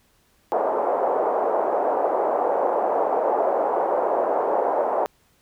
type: band-pass noise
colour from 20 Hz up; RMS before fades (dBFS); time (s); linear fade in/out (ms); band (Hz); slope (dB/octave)
pink; -22; 0.52-5.06; 0; 470 to 850; 24
effects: pink hiss -62 dBFS RMS until 5.41 s